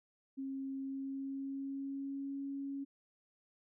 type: tone with pitch glide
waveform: sine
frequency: 270 to 276.8 Hz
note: C#4 to C#4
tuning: -45 to -2 cents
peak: -38 dBFS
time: 0.37-2.85 s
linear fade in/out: 20 ms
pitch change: +43 cents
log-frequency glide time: 0.81-2.4 s
effects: none

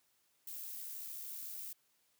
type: noise with amplitude modulation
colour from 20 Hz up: violet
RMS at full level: -44 dBFS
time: 0.47-1.73 s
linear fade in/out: 5 ms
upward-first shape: sine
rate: 73.2 Hz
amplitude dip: 30%
effects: white hiss -75 dBFS RMS until 2.19 s + high-pass 60 Hz 12 dB/octave

